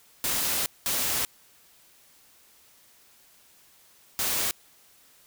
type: noise bursts at uneven times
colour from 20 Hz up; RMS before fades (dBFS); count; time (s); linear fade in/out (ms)
white; -27; 3; 0.24-0.66 / 0.86-1.25 / 4.19-4.51; 0
effects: white hiss -58 dBFS RMS until 5.26 s